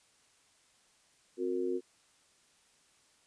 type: tone with amplitude modulation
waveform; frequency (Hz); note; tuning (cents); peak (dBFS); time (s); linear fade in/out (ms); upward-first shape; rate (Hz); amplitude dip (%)
sine; 362.7; F#4; -34; -26; 1.37-1.81; 50; sine; 99.5; 100
effects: white hiss -67 dBFS RMS until 3.26 s + resampled to 22050 Hz

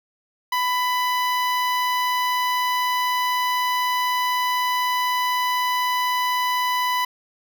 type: tone with notch filter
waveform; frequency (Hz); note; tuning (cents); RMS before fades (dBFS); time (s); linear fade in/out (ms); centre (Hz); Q
sawtooth; 996; B5; +14; -22; 0.52-7.05; 5; 8000; 1
effects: none

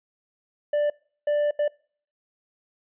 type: tone bursts at uneven times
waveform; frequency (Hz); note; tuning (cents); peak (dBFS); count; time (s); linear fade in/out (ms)
triangle; 589; D5; +5; -18; 3; 0.73-0.9 / 1.27-1.51 / 1.59-1.68; 5
effects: noise-tail reverb RT60 0.5 s tail -25 dB re dry + resampled to 8000 Hz

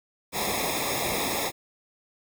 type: noise with comb filter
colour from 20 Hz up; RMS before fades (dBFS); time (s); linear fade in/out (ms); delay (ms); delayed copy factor
pink; -28; 0.32-1.52; 50; 0.67; -0.95
effects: none

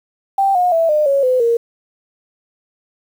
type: tone with pitch steps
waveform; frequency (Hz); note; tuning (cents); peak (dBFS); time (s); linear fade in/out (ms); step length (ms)
sine; 784 / 718.9 / 659.3 / 604.5 / 554.4 / 508.4 / 466.2; G5 / F5 / E5 / D5 / C#5 / C5 / A#4; 0 / +50 / 0 / +50 / 0 / -50 / 0; -11; 0.38-1.57; 5; 170
effects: 7-bit

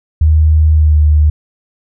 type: tone with pitch glide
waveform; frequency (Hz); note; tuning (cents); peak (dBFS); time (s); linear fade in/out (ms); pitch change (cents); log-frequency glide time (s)
sine; 77.78 to 75.57; D#2 to D#2; 0 to -50; -5; 0.21-1.3; 5; -50; 0.72-1
effects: none

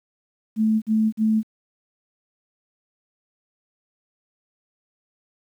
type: tone bursts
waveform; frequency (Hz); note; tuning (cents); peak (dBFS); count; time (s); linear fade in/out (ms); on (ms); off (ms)
sine; 218.5; A3; -12; -16; 3; 0.56-1.432; 50; 260; 46
effects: 9-bit

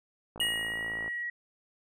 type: click train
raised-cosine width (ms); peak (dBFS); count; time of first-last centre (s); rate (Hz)
1; -29; 41; 0.36-1.079; 55.6
type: tone with exponential decay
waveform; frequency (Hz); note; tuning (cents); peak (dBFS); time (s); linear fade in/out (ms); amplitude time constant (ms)
square; 2883; F#7; -46; -26; 0.4-1.23; 2; 180
type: tone with pitch glide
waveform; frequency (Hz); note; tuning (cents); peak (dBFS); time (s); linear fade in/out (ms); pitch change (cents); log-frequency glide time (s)
sine; 1900 to 1914.3; A#6 to A#6; +33 to +45; -32; 0.41-1.3; 5; +12; 0.7-0.77
effects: none

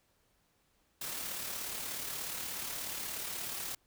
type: noise with amplitude modulation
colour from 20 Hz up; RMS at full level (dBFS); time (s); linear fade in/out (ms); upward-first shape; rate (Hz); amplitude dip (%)
white; -38; 1.01-3.75; 5; sine; 36.7; 35
effects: pink hiss -73 dBFS RMS until 3.86 s

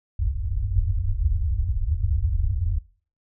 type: low-pass noise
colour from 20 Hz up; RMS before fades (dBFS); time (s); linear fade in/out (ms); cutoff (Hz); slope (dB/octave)
white; -23; 0.19-2.79; 10; 100; 96
effects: noise-tail reverb RT60 0.4 s tail -19 dB re dry

